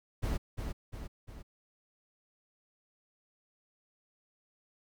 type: noise with echo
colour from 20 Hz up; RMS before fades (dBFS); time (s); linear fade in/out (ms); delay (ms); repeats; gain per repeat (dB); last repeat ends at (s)
brown; -32; 0.22-0.38; 20; 350; 3; -5; 1.43
effects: none